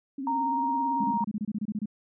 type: tone with vibrato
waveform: sine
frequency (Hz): 269.9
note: C#4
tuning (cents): -46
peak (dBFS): -31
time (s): 0.18-1.13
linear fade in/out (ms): 5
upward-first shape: sine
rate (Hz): 18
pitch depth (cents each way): 76
type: tone with pitch glide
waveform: sine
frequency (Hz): 928 to 936.1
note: A#5 to A#5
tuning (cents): -8 to +7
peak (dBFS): -25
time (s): 0.27-1.24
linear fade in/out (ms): 2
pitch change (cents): +15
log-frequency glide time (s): 0.45-0.6
type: tone bursts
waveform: sine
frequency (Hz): 210.6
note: G#3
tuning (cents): +24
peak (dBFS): -27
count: 13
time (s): 1-1.858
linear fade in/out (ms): 5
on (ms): 42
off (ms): 26
effects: none